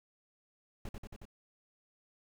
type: noise with echo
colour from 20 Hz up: brown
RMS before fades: -41 dBFS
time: 0.85-0.89 s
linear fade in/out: 2 ms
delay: 91 ms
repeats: 4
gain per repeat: -2 dB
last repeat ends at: 1.254 s
effects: none